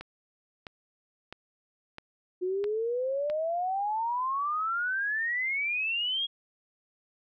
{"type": "click train", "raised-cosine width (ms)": 0.3, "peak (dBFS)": -24, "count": 6, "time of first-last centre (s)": [0.01, 3.299], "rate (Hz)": 1.52}
{"type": "exponential sweep", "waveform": "sine", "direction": "up", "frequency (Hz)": [357.6, 3322], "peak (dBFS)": -27, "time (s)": [2.41, 6.27], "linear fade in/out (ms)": 20}
{"effects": []}